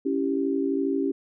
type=chord; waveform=sine; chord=C# diminished; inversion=none; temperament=equal; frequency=277.2 / 329.6 / 392 Hz; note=C#4 / E4 / G4; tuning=0 / 0 / 0 cents; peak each=-25 / -30 / -27 dBFS; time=0.05-1.12 s; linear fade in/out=10 ms; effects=none